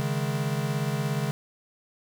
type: chord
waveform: square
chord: C# suspended second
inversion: none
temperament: equal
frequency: 138.59 / 155.56 / 207.7 Hz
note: C#3 / D#3 / G#3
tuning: 0 / 0 / 0 cents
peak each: -29 / -31 / -34 dBFS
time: 0-1.31 s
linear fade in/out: 0 ms
effects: 10-bit